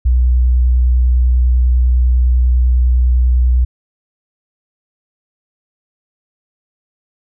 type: tone with vibrato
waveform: sine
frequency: 61.8 Hz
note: B1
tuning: 2 cents sharp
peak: -8 dBFS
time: 0.05-3.65 s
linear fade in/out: 10 ms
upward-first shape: square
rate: 10 Hz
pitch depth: 11 cents each way
effects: none